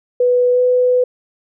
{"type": "tone with pitch glide", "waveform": "sine", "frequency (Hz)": [493.9, 499.1], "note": ["B4", "B4"], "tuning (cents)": [0, 18], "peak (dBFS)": -10, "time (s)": [0.2, 1.04], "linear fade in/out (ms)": 5, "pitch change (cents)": 18, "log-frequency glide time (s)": [0.52, 0.6], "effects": []}